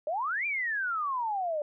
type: exponential two-way sweep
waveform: sine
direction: up then down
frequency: 578 to 2426 to 578 Hz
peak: -28 dBFS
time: 0.07-1.62 s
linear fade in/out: 2 ms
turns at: 0.46 s
effects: none